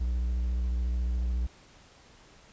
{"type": "tone with vibrato", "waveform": "triangle", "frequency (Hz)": 60.6, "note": "B1", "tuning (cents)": -32, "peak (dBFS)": -24, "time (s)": [0, 1.47], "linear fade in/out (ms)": 10, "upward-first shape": "sine", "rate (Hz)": 14, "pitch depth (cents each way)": 51, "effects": ["pink hiss -56 dBFS RMS until 2.52 s", "resampled to 16000 Hz"]}